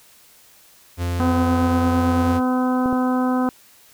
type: tone with pitch glide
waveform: 45% pulse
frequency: 87.31 to 87.82 Hz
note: F2 to F2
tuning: 0 to +10 cents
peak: -21 dBFS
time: 0.97-2.41 s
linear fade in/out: 50 ms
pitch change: +10 cents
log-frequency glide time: 1.15-2.3 s
type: harmonic tone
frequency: 253.9 Hz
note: B3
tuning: 48 cents sharp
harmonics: 1 / 2 / 3 / 4 / 5 / 6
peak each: -18 / -27 / -27 / -29 / -30 / -36 dBFS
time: 1.2-3.49 s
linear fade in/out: 0 ms
type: clicks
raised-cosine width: 2 ms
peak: -15 dBFS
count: 2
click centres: 2.859 / 2.928 s
effects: white hiss -51 dBFS RMS until 3.93 s